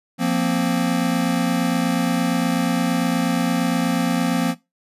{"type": "chord", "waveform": "square", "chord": "F suspended fourth", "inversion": "none", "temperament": "equal", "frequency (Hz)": [174.61, 233.1, 261.6], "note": ["F3", "Bb3", "C4"], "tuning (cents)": [0, 0, 0], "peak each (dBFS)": -23, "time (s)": [0.18, 4.55], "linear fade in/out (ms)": 50, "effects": ["noise-tail reverb RT60 0.2 s tail -17 dB re dry", "resampled to 32000 Hz"]}